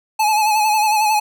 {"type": "tone with vibrato", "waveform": "square", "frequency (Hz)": 855, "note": "A5", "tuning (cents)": -50, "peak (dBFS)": -14, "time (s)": [0.19, 1.2], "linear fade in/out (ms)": 10, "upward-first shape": "sine", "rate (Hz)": 11, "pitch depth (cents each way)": 45, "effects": []}